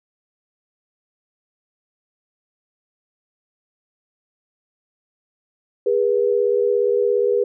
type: tone pair together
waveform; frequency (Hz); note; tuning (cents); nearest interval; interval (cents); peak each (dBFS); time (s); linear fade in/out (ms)
sine; 407.9 / 485.1; G#4 / B4; -31 / -31; minor third; 300; -18; 5.86-7.44; 5
effects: none